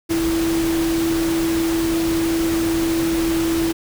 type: tone in noise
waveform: sine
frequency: 330 Hz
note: E4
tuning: 2 cents sharp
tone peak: -17 dBFS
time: 0.09-3.73 s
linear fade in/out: 20 ms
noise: pink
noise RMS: -27 dBFS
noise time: 0.09-3.73 s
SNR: +7 dB
effects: none